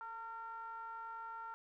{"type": "ring-modulated tone", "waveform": "triangle", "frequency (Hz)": 233.1, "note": "A#3", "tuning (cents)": 0, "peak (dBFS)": -39, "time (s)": [0.01, 1.54], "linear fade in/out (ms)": 0, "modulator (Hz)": 1140, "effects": []}